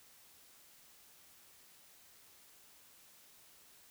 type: silence
effects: white hiss -62 dBFS RMS until 3.9 s